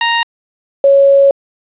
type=tone pair in turn; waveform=15% pulse / sine; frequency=932.3 / 554.3 Hz; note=A#5 / C#5; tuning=0 / 0 cents; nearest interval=major sixth; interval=900 cents; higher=first; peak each=-4 dBFS; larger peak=neither; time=0.01-0.23 / 0.84-1.31 s; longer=second; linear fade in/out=2 ms; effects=resampled to 8000 Hz + 7-bit